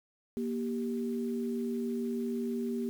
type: tone pair together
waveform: sine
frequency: 236.5 / 392 Hz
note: A#3 / G4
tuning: +25 / 0 cents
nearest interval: major sixth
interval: 875 cents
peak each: -32 / -36 dBFS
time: 0.37-2.89 s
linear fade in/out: 0 ms
effects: 9-bit